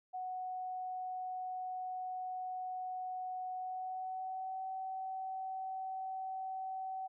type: tone with pitch glide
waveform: sine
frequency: 740 to 759.5 Hz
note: F#5 to F#5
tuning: 0 to +45 cents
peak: -38 dBFS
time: 0.13-7.08 s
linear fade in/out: 20 ms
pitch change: +45 cents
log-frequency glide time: 3.54-4.65 s
effects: none